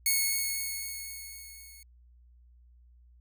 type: tone with level ramp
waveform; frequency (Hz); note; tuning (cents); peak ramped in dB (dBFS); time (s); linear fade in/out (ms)
5% pulse; 2198; C#7; -15; -13 to -40; 0.06-1.83; 2
effects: added 60 Hz sine -55 dBFS peak until 3.2 s